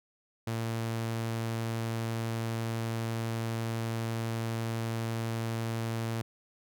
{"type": "tone", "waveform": "sawtooth", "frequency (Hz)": 114, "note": "A#2", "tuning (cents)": -38, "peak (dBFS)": -27, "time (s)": [0.47, 6.22], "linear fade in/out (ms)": 5, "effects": []}